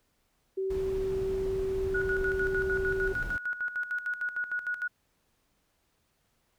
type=tone; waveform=sine; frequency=383.1 Hz; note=G4; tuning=40 cents flat; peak=-28 dBFS; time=0.57-3.13 s; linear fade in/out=10 ms
type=noise; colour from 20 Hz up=brown; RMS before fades=-38 dBFS; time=0.7-3.37 s; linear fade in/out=5 ms
type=tone with tremolo; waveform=sine; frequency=1458 Hz; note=F#6; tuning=26 cents flat; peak=-28 dBFS; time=1.94-4.88 s; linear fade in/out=10 ms; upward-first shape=square; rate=6.6 Hz; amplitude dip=70%
effects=pink hiss -73 dBFS RMS until 6.58 s

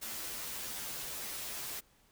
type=noise with comb filter; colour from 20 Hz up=white; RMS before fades=-41 dBFS; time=0.01-1.81 s; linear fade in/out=20 ms; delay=11 ms; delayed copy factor=-0.8; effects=pink hiss -67 dBFS RMS until 2.11 s

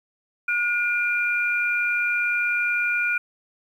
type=tone pair together; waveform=sine; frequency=1442.5 / 2394 Hz; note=F#6 / D7; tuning=-44 / +33 cents; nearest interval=major sixth; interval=877 cents; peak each=-23 dBFS; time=0.48-3.18 s; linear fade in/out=5 ms; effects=9-bit

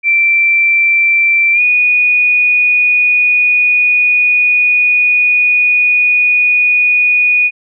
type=tone with pitch glide; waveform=sine; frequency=2346 to 2465 Hz; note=D7 to D#7; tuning=-2 to -17 cents; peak=-7 dBFS; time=0.03-7.51 s; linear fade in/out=50 ms; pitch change=+85 cents; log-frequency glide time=1.53-1.61 s; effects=none

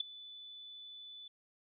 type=tone with ADSR envelope; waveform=sine; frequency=3486 Hz; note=A7; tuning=17 cents flat; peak=-28 dBFS; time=0-1.28 s; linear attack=6 ms; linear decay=8 ms; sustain=-20 dB; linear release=5 ms; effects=none

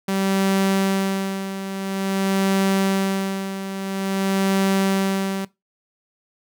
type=tone with tremolo; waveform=sawtooth; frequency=193.7 Hz; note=G3; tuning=20 cents flat; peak=-13 dBFS; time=0.08-5.45 s; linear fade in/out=5 ms; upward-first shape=sine; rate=0.49 Hz; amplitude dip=70%; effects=noise-tail reverb RT60 0.2 s tail -20 dB re dry

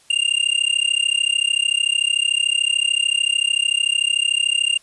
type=tone with amplitude modulation; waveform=square; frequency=2803 Hz; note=F7; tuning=6 cents sharp; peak=-13 dBFS; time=0.1-4.78 s; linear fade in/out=5 ms; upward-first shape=sine; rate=33.5 Hz; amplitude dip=100%; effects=white hiss -53 dBFS RMS until 4.82 s + resampled to 24000 Hz

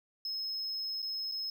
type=tone with dropouts; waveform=triangle; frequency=5170 Hz; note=E8; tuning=34 cents flat; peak=-33 dBFS; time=0.25-1.5 s; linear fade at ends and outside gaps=2 ms; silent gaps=1.02-1.026 / 1.315-1.32 s; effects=none

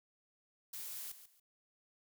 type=noise with echo; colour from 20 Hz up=blue; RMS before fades=-45 dBFS; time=0.73-1.12 s; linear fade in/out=5 ms; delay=140 ms; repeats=2; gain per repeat=-12 dB; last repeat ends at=1.4 s; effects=none

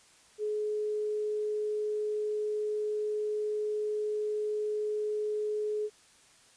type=tone; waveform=sine; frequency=423.4 Hz; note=G#4; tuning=33 cents sharp; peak=-29 dBFS; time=0.38-5.9 s; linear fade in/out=50 ms; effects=white hiss -60 dBFS RMS until 6.56 s + resampled to 22050 Hz

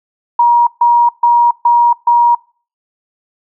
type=tone bursts; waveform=sine; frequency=951 Hz; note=A#5; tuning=34 cents sharp; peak=-5 dBFS; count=5; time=0.39-2.35 s; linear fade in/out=5 ms; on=280 ms; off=140 ms; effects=noise-tail reverb RT60 0.4 s tail -24 dB re dry

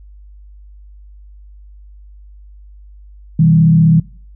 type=tone with frequency modulation; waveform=sine; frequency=161.6 Hz; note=E3; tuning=34 cents flat; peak=-6 dBFS; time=3.39-4 s; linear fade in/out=5 ms; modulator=35.6 Hz; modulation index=0.63; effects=noise-tail reverb RT60 0.5 s tail -23 dB re dry + added 50 Hz sine -36 dBFS peak until 4.35 s

